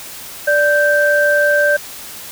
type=tone pair together; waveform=sine; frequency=586 / 1564.4 Hz; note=D5 / G6; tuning=-4 / -4 cents; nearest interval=octave + perfect fourth; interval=1700 cents; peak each=-13 dBFS; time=0.47-1.77 s; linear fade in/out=10 ms; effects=white hiss -32 dBFS RMS until 2.31 s